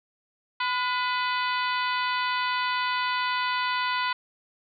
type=harmonic tone with a mistuned harmonic; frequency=501 Hz; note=B4; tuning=25 cents sharp; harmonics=2 / 3 / 4 / 5 / 6 / 7 / 8 / 9; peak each=-27 / -31 / -33 / -35 / -37 / -38 / -39 / -40 dBFS; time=0.6-4.13 s; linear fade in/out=5 ms; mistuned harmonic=3; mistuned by=-57 cents; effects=none